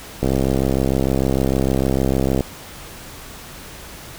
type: click train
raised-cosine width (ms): 2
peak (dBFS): -5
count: 146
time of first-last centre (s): 0.23-2.407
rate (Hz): 66.6
effects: pink hiss -37 dBFS RMS until 4.18 s